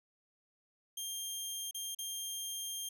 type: tone with dropouts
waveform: 15% pulse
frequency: 3197 Hz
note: G7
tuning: 33 cents sharp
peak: -31 dBFS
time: 0.97-2.89 s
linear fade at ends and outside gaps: 5 ms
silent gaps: 1.711-1.745 / 1.949-1.987 s
effects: none